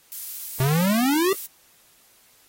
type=noise; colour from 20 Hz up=violet; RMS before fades=-32 dBFS; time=0.12-1.46 s; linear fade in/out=0 ms
type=exponential sweep; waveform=square; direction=up; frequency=126.8 to 400 Hz; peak=-19 dBFS; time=0.6-1.33 s; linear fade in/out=2 ms
effects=white hiss -57 dBFS RMS until 2.48 s + AAC 48 kbps